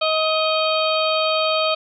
harmonic tone with a mistuned harmonic, 631 Hz, D#5, 24 cents sharp, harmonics 1 / 2 / 4 / 5 / 6 / 7, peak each -20 / -23 / -26 / -27 / -28 / -28 dBFS, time 0.01-1.75 s, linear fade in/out 10 ms, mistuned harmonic 4, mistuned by -28 cents, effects none

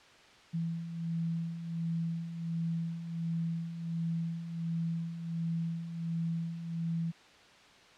sine beating tone pair, 165.1 / 166.5 Hz, E3 / E3, +3 / +18 cents, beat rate 1.4 Hz, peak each -40 / -33 dBFS, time 0.53-7.12 s, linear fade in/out 20 ms, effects white hiss -57 dBFS RMS until 7.97 s + low-pass 4000 Hz 12 dB/octave

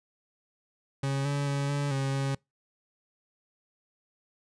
40% pulse tone with pitch steps, 137.4 / 142.4 / 140.6 / 143.1 / 136 / 136.9 Hz, C#3 / C#3 / C#3 / D3 / C#3 / C#3, -15 / +47 / +25 / -45 / -33 / -21 cents, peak -26 dBFS, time 1.03-2.35 s, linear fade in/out 5 ms, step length 220 ms, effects noise-tail reverb RT60 0.2 s tail -26 dB re dry + resampled to 22050 Hz

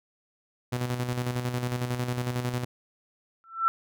sawtooth tone with tremolo, 123.47 Hz, B2, in tune, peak -22 dBFS, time 0.72-2.65 s, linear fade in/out 10 ms, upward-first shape square, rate 11 Hz, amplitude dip 50%
sine tone with exponential growth, 1339 Hz, E6, 27 cents sharp, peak -16 dBFS, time 3.44-3.68 s, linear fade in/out 0 ms, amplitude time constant 51 ms
effects none

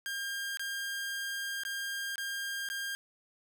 sawtooth tone with dropouts, 1606 Hz, G6, 41 cents sharp, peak -31 dBFS, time 0.06-2.95 s, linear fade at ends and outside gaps 0 ms, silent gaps 0.572-0.595 / 1.635-1.651 / 2.157-2.181 / 2.688-2.7 s, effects none

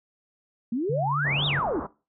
sine exponential two-way sweep, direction up then down, 219.3 to 3830 to 261.7 Hz, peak -24 dBFS, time 0.72-1.8 s, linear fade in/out 5 ms, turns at 1.46 s
sine tone with vibrato, 142.8 Hz, D3, 48 cents flat, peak -26 dBFS, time 0.89-1.6 s, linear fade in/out 10 ms, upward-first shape triangle, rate 4 Hz, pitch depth 42 cents each way
white low-pass noise, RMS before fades -35 dBFS, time 1.24-1.87 s, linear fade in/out 10 ms, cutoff 1300 Hz, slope 48 dB/octave
effects noise-tail reverb RT60 0.3 s tail -19 dB re dry

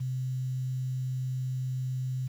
sine tone with quantisation, 129.1 Hz, C3, 23 cents flat, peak -29 dBFS, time 0-2.28 s, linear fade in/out 10 ms, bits 9, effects none

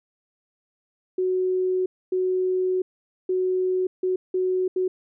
sine tone bursts at uneven times, 370 Hz, F#4, in tune, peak -20 dBFS, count 6, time 1.18-1.86 / 2.12-2.82 / 3.29-3.87 / 4.03-4.16 / 4.34-4.68 / 4.76-4.88 s, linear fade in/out 5 ms, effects none

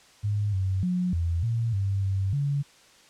sine tone with pitch steps, 103.4 / 94.9 / 180.3 / 84.4 / 115.3 / 98.2 / 96.7 / 141.9 Hz, G#2 / F#2 / F#3 / E2 / A#2 / G2 / G2 / C#3, -7 / +44 / -45 / +41 / -19 / +4 / -23 / +41 cents, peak -23 dBFS, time 0.23-2.63 s, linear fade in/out 20 ms, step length 300 ms, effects white hiss -55 dBFS RMS until 3.09 s + low-pass 7000 Hz 12 dB/octave

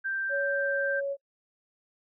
sine tone, 1571 Hz, G6, 3 cents sharp, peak -28 dBFS, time 0.04-1.01 s, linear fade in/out 20 ms
sine tone with pitch glide, 561 to 557.1 Hz, C#5 to C#5, +21 to +9 cents, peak -28 dBFS, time 0.29-1.17 s, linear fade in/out 50 ms, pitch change -12 cents, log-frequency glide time 0.52-0.74 s
effects noise-tail reverb RT60 0.1 s tail -25 dB re dry

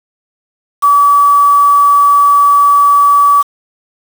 sine tone with quantisation, 1146 Hz, D6, 43 cents flat, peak -4 dBFS, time 0.82-3.43 s, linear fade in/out 20 ms, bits 4, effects none

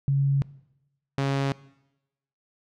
sine / sawtooth tone pair in turn, 138.59 / 137.63 Hz, C#3 / C#3, 0 / -12 cents, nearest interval unison, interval 12 cents, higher first, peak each -19 dBFS, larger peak neither, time 0.08-0.42 / 1.18-1.52 s, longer neither, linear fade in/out 0 ms, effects noise-tail reverb RT60 0.9 s tail -20 dB re dry + low-pass 5000 Hz 12 dB/octave

